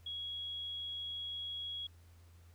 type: tone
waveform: sine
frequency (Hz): 3322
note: G#7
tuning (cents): 0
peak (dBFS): -39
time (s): 0.06-1.87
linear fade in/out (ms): 5
effects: added 85 Hz sine -57 dBFS peak until 2.54 s + pink hiss -69 dBFS RMS until 2.54 s

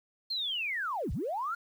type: linear two-way sweep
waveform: triangle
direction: down then up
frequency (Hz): 4275 to 41.2 to 1440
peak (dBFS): -27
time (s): 0.3-1.55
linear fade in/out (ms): 10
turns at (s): 1.12
effects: tanh soft clip ceiling -29 dBFS + 10-bit

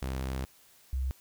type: tone pair in turn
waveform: sawtooth / sine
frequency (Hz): 65.6 / 65.6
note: C2 / C2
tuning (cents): +5 / +5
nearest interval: unison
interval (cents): 0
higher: neither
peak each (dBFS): -28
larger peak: neither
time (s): 0.02-0.45 / 0.93-1.11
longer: first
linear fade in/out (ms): 0
effects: white hiss -60 dBFS RMS until 1.2 s

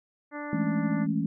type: harmonic tone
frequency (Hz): 293.7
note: D4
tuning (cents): 0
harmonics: 1 / 2 / 3 / 4 / 5 / 6 / 7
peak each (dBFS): -37 / -40 / -42 / -43 / -44 / -45 / -45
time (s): 0.31-1.07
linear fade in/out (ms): 50
type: chord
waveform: sine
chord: A major seventh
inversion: second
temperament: equal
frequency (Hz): 164.81 / 207.7 / 220 / 277.2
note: E3 / G#3 / A3 / C#4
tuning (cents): 0 / 0 / 0 / 0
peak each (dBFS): -30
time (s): 0.53-1.26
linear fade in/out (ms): 2
effects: none

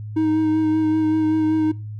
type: tone with vibrato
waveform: triangle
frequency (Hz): 312.9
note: D#4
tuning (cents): +10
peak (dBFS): -14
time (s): 0.16-1.72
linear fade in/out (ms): 10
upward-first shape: sine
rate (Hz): 5.2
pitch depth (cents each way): 17
effects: noise-tail reverb RT60 0.3 s tail -22 dB re dry + added 106 Hz sine -29 dBFS peak until 1.99 s

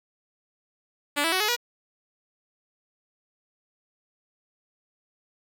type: tone with pitch steps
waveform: 5% pulse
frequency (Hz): 289.7 / 329 / 373.5 / 424.1 / 481.6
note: D4 / E4 / F#4 / G#4 / B4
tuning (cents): -24 / -3 / +16 / +36 / -44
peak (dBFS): -11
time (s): 1.16-1.565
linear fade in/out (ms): 20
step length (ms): 81
effects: none

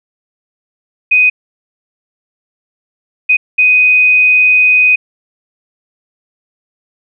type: tone bursts at uneven times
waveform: sine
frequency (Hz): 2499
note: D#7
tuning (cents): +7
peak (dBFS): -5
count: 3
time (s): 1.11-1.3 / 3.29-3.37 / 3.58-4.96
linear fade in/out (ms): 10
effects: none

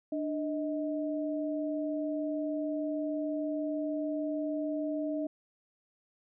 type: tone pair together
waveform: sine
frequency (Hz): 297.5 / 629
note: D4 / D#5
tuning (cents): +22 / +19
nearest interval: octave + minor second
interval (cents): 1297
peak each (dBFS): -32 / -35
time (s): 0.12-5.27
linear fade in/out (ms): 5
effects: none

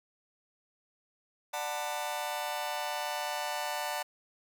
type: chord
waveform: sawtooth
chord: B minor seventh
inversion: first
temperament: just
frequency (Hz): 592.7 / 740.8 / 889 / 987.8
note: D5 / F#5 / A5 / B5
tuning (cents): +16 / +2 / +18 / 0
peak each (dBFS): -35 / -34 / -33 / -39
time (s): 1.53-4.03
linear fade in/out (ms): 10
effects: none

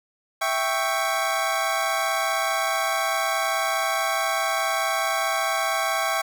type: chord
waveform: 25% pulse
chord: C# diminished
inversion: first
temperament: equal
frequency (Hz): 659.3 / 784 / 1108.7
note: E5 / G5 / C#6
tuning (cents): 0 / 0 / 0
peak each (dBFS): -23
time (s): 0.41-6.22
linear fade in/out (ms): 10
effects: none

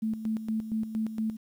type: tone with tremolo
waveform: sine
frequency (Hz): 220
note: A3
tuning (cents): 0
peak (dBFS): -26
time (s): 0.02-1.37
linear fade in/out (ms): 10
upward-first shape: square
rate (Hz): 4.3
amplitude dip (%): 65
effects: 10-bit

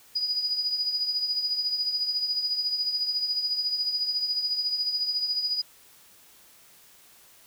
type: tone with tremolo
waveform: sine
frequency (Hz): 4925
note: D#8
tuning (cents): -19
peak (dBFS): -22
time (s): 0.15-5.62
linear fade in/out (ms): 10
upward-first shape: triangle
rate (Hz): 14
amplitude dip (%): 65
effects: white hiss -55 dBFS RMS until 7.46 s

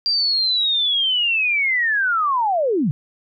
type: linear sweep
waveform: sine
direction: down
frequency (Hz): 4759 to 125.2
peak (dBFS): -16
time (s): 0.06-2.91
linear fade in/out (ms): 0
effects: none

